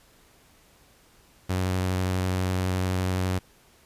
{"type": "tone with vibrato", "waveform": "sawtooth", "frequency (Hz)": 92.5, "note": "F#2", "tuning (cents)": 0, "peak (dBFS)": -20, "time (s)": [1.49, 3.39], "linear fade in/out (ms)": 10, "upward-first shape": "triangle", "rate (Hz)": 12, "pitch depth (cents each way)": 18, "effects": ["pink hiss -58 dBFS RMS until 3.85 s", "resampled to 32000 Hz"]}